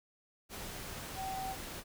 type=tone in noise; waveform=sine; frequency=765 Hz; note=G5; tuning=42 cents flat; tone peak=-37 dBFS; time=1.15-1.56 s; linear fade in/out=50 ms; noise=pink; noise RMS=-44 dBFS; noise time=0.49-1.84 s; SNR=+4 dB; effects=none